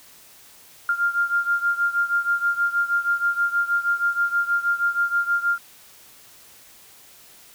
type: beating tone pair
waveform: sine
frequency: 1396.9 / 1403.2 Hz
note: F6 / F6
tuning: 0 / +8 cents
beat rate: 6.3 Hz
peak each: -21 / -24 dBFS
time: 0.89-5.58 s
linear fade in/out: 2 ms
effects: white hiss -49 dBFS RMS until 7.54 s